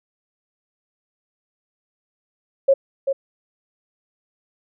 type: tone with echo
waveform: sine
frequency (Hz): 545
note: C#5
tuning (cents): -29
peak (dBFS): -10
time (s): 2.68-2.74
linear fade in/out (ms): 10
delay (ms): 390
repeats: 1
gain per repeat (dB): -7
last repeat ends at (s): 3.13
effects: none